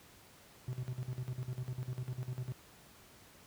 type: tone with tremolo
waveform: triangle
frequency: 126.3 Hz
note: B2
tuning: 39 cents sharp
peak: -33 dBFS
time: 0.68-2.52 s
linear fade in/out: 0 ms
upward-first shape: square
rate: 10 Hz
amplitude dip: 80%
effects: pink hiss -59 dBFS RMS until 3.46 s + high-pass 60 Hz 12 dB/octave